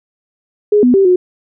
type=tone with pitch steps; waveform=sine; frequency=416.4 / 247.8 / 389.8 / 362.9 Hz; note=G#4 / B3 / G4 / F#4; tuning=+5 / +6 / -10 / -34 cents; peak=-6 dBFS; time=0.72-1.16 s; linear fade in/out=5 ms; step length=110 ms; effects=none